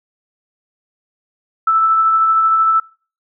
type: tone with tremolo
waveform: sine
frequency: 1318.5 Hz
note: E6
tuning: in tune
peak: -9 dBFS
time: 1.67-2.8 s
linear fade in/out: 5 ms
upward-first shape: sine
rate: 13 Hz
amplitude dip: 25%
effects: noise-tail reverb RT60 0.4 s tail -24 dB re dry